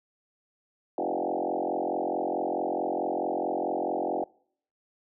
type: tone with frequency modulation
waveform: sine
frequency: 547 Hz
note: C#5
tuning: 23 cents flat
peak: -26 dBFS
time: 0.98-4.24 s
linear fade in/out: 2 ms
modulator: 44.6 Hz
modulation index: 5.8
effects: noise-tail reverb RT60 0.6 s tail -24 dB re dry